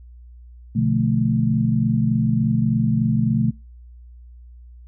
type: chord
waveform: sine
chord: B half-diminished seventh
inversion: none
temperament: equal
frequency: 123.47 / 146.83 / 174.61 / 220 Hz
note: B2 / D3 / F3 / A3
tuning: 0 / 0 / 0 / 0 cents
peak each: -21 / -23 / -25 / -20 dBFS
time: 0.75-3.51 s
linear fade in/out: 10 ms
effects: noise-tail reverb RT60 0.3 s tail -26 dB re dry + added 60 Hz sine -40 dBFS peak until 4.87 s